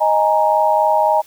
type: chord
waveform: sine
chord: D# suspended fourth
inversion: none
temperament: just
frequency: 622.3 / 829.7 / 933.4 Hz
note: D#5 / G#5 / A#5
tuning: 0 / -2 / +2 cents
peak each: -16 dBFS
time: 0-1.22 s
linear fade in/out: 20 ms
effects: white hiss -47 dBFS RMS until 1.26 s